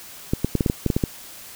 clicks, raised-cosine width 3 ms, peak -6 dBFS, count 10, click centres 0.335 / 0.446 / 0.553 / 0.608 / 0.662 / 0.699 / 0.863 / 0.902 / 0.965 / 1.038 s, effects white hiss -41 dBFS RMS until 1.55 s

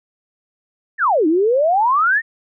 sine exponential two-way sweep, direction down then up, 1888 to 300.8 to 1888 Hz, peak -12 dBFS, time 0.98-2.22 s, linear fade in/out 50 ms, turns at 1.27 s, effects none

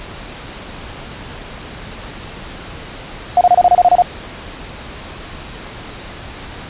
sine tone bursts, 714 Hz, F5, 38 cents sharp, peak -5 dBFS, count 10, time 3.37-4.022 s, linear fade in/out 2 ms, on 40 ms, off 28 ms, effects pink hiss -31 dBFS RMS until 6.69 s + resampled to 8000 Hz

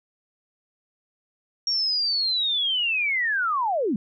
sine linear sweep, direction down, 5600 to 183 Hz, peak -21 dBFS, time 1.67-3.96 s, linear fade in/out 2 ms, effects none

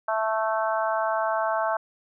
harmonic tone, 220 Hz, A3, in tune, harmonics 3 / 4 / 5 / 6 / 7, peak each -26 / -28 / -30 / -32 / -33 dBFS, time 0.08-1.77 s, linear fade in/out 5 ms, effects none

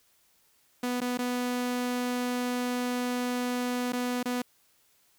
sawtooth tone with dropouts, 246.9 Hz, B3, in tune, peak -24 dBFS, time 0.83-4.42 s, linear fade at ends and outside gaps 5 ms, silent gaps 1.005-1.014 / 1.175-1.188 / 3.923-3.931 / 4.23-4.255 s, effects white hiss -66 dBFS RMS until 5.18 s

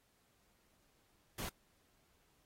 pink noise, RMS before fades -43 dBFS, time 1.38-1.49 s, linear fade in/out 5 ms, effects pink hiss -74 dBFS RMS until 2.45 s + AAC 48 kbps

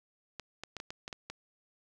clicks, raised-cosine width 0.2 ms, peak -23 dBFS, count 8, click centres 0.397 / 0.636 / 0.767 / 0.801 / 0.905 / 1.079 / 1.128 / 1.3 s, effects none

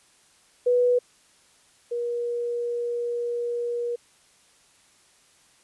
sine tone pair in turn, 491.3 / 477.3 Hz, B4 / A#4, -9 / +41 cents, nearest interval minor second, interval 50 cents, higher first, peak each -17 / -25 dBFS, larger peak first, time 0.66-0.99 / 1.91-3.96 s, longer second, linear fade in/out 10 ms, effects white hiss -59 dBFS RMS until 5.63 s + resampled to 24000 Hz

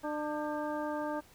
harmonic tone with a mistuned harmonic, 299.6 Hz, D4, 35 cents sharp, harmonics 1 / 2 / 3 / 4 / 5, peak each -37 / -37 / -39 / -44 / -45 dBFS, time 0.03-1.21 s, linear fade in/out 20 ms, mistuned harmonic 5, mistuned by +97 cents, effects pink hiss -60 dBFS RMS until 1.34 s

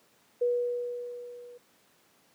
sine tone with level ramp, 485.7 Hz, B4, 29 cents flat, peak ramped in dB -22 to -46 dBFS, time 0.41-1.58 s, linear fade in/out 10 ms, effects pink hiss -64 dBFS RMS until 2.34 s + high-pass 200 Hz 12 dB/octave

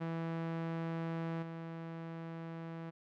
sawtooth tone with level steps, 164.81 Hz, E3, in tune, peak -32 / -38 dBFS, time 0-2.91 s, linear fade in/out 20 ms, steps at 1.42 s, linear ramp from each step 10 ms, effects low-pass 2000 Hz 12 dB/octave

